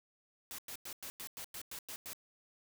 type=noise bursts; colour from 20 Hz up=white; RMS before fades=-45 dBFS; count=10; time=0.51-2.132 s; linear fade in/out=0 ms; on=74 ms; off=98 ms; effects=none